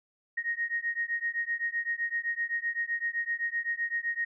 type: beating tone pair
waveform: sine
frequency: 1864.7 / 1872.5 Hz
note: A#6 / A#6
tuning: 0 / +7 cents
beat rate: 7.8 Hz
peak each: -32 / -32 dBFS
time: 0.37-4.25 s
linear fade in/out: 10 ms
effects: none